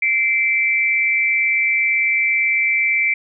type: tone pair together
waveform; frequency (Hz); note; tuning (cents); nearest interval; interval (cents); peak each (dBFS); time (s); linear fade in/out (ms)
sine; 2087 / 2325; C7 / D7; -5 / -18; major second; 187; -19 / -16; 0.02-3.14; 5
effects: none